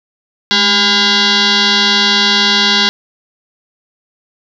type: tone with frequency modulation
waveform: sine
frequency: 210.2 Hz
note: G#3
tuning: 21 cents sharp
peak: -8 dBFS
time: 0.51-2.89 s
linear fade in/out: 0 ms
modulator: 607 Hz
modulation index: 7.6
effects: none